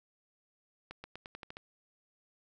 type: accelerating click train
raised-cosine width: 0.3 ms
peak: -28 dBFS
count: 8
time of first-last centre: 0.91-1.569 s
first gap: 130 ms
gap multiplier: 0.89
effects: none